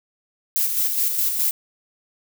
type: noise with tremolo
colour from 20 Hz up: violet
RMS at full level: -20 dBFS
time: 0.56-1.51 s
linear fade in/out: 0 ms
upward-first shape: square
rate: 4.8 Hz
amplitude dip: 40%
effects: none